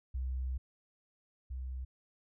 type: tone pair in turn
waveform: sine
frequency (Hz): 64.3 / 64.3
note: C2 / C2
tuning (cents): -30 / -30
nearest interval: unison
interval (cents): 0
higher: neither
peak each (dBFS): -33 / -37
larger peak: first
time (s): 0.14-0.58 / 1.5-1.85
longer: first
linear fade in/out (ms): 10
effects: none